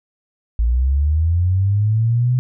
sine linear sweep, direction up, 55 to 127.5 Hz, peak -13 dBFS, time 0.59-2.39 s, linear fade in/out 0 ms, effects none

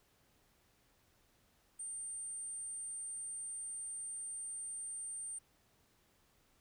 sine tone, 8830 Hz, C#9, 8 cents flat, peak -40 dBFS, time 1.79-5.39 s, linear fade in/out 10 ms, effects tanh soft clip ceiling -37 dBFS + pink hiss -72 dBFS RMS until 6.6 s

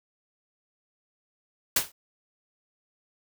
white noise with exponential decay, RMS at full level -18 dBFS, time 1.76-1.92 s, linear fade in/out 5 ms, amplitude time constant 33 ms, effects none

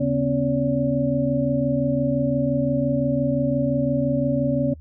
sine tone cluster, 138.4 / 249 / 274.8 / 572 Hz, C#3 / B3 / C#4 / D5, -2 / +14 / -15 / -46 cents, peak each -24 dBFS, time 0-4.74 s, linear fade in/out 10 ms, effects noise-tail reverb RT60 0.1 s tail -23 dB re dry + added 77 Hz sine -39 dBFS peak until 4.8 s

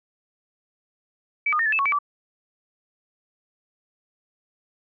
sine tone with pitch steps, 2294 / 1224 / 1829 / 1732 / 2621 / 1110 / 2298 / 1158 Hz, D7 / D#6 / A#6 / A6 / E7 / C#6 / D7 / D6, -41 / -29 / -33 / -28 / -11 / +2 / -38 / -25 cents, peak -19 dBFS, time 1.46-1.988 s, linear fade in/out 5 ms, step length 66 ms, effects none

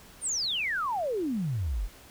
sine exponential sweep, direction down, 9500 to 38.43 Hz, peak -27 dBFS, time 0.21-1.89 s, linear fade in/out 50 ms, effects pink hiss -52 dBFS RMS until 2.1 s

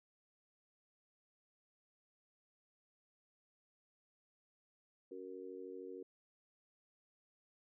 harmonic tone, 93.1 Hz, F#2, 11 cents sharp, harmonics 3 / 4 / 5, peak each -53 / -49 / -50 dBFS, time 5.11-6.03 s, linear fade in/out 5 ms, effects none

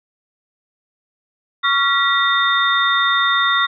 sine tone cluster, 1123 / 1383 / 1936 / 3645 Hz, C#6 / F6 / B6 / A#7, +22 / -17 / -35 / -40 cents, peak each -19 dBFS, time 1.63-3.67 s, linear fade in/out 20 ms, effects none

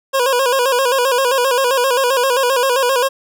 25% pulse tone with vibrato, 513 Hz, C5, 34 cents flat, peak -9 dBFS, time 0.13-3.09 s, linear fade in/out 20 ms, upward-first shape square, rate 7.6 Hz, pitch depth 87 cents each way, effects none

